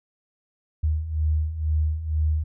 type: beating tone pair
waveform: sine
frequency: 76 / 78.1 Hz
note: D#2 / D#2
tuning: -40 / +7 cents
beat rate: 2.1 Hz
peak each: -27 / -22 dBFS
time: 0.83-2.44 s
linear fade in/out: 10 ms
effects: none